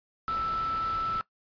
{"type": "tone in noise", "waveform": "sine", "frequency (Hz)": 1322, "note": "E6", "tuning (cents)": 5, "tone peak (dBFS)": -27, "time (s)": [0.28, 1.21], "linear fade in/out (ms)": 0, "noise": "pink", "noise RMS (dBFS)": -41, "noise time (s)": [0.28, 1.21], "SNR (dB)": 11, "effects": ["noise-tail reverb RT60 0.1 s tail -18 dB re dry", "resampled to 11025 Hz"]}